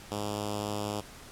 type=tone with notch filter; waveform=5% pulse; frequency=103.83 Hz; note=G#2; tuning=in tune; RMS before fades=-34 dBFS; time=0.11-1.01 s; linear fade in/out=10 ms; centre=1700 Hz; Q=0.82; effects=pink hiss -49 dBFS RMS until 1.31 s + low-pass 12000 Hz 12 dB/octave